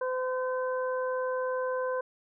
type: harmonic tone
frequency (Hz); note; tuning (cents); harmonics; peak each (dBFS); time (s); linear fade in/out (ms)
511; C5; -41; 1 / 2 / 3; -29 / -35 / -39; 0.01-2.01; 5
effects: none